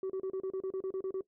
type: tone bursts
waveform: sine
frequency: 380.2 Hz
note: F#4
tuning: 47 cents sharp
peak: -30 dBFS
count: 12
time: 0.03-1.209 s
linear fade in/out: 2 ms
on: 68 ms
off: 33 ms
effects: noise-tail reverb RT60 0.1 s tail -18 dB re dry + tanh soft clip ceiling -31 dBFS